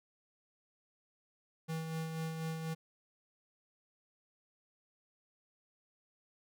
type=tone with tremolo; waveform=square; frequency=161.2 Hz; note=E3; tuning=38 cents flat; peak=-36 dBFS; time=1.68-2.75 s; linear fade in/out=20 ms; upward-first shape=sine; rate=4.1 Hz; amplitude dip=40%; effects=none